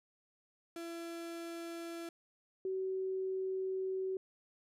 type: tone pair in turn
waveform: 35% pulse / sine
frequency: 336.4 / 378.6 Hz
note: E4 / F#4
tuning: +35 / +40 cents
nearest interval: major second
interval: 205 cents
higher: second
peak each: -40 / -34 dBFS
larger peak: second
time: 0.76-2.09 / 2.65-4.17 s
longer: second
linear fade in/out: 2 ms
effects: resampled to 32000 Hz